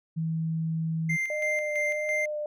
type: tone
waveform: sine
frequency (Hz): 161.8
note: E3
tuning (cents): -32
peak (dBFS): -26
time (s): 0.16-1.17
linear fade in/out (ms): 20
type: tone with tremolo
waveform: triangle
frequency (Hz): 2093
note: C7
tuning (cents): 0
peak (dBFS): -24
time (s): 1.09-2.26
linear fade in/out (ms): 10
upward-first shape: square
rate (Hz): 3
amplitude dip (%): 50
type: tone with vibrato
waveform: sine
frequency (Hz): 604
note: D5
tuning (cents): +48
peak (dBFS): -29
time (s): 1.3-2.46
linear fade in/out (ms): 2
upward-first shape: sine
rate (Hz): 1.5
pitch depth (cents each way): 19
effects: none